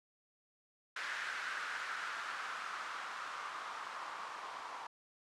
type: noise with low-pass filter sweep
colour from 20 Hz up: violet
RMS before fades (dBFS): -43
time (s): 0.96-4.87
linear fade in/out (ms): 5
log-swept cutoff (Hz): 1600 to 1000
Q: 3.2
effects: low-pass 8000 Hz 12 dB/octave